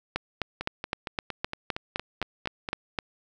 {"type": "two click trains", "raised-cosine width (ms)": 0.3, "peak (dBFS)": [-11, -16], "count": [12, 10], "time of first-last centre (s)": [[0.16, 2.988], [0.61, 2.689]], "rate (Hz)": [3.89, 4.33], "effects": []}